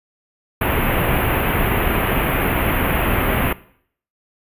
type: band-stop noise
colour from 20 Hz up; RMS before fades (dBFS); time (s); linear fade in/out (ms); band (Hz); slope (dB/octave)
pink; -18; 0.61-3.53; 5; 2900 to 12000; 48
effects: noise-tail reverb RT60 0.6 s tail -19 dB re dry + resampled to 32000 Hz